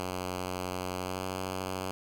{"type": "tone with pitch glide", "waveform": "5% pulse", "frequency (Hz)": [91.5, 93.48], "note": ["F#2", "F#2"], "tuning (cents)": [-19, 18], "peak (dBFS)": -22, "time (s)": [0, 1.91], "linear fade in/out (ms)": 0, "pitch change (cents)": 37, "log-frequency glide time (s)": [0.99, 1.22], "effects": []}